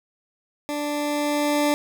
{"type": "tone with level ramp", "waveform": "20% pulse", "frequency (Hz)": 293.7, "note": "D4", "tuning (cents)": 0, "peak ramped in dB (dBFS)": [-21, -13], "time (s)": [0.69, 1.74], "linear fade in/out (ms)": 0, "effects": []}